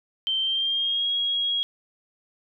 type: tone with pitch glide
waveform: sine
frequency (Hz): 3122 to 3298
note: G7 to G#7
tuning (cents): -8 to -13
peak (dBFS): -22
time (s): 0.27-1.63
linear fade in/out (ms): 0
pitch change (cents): +95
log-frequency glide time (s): 0.4-1.09
effects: none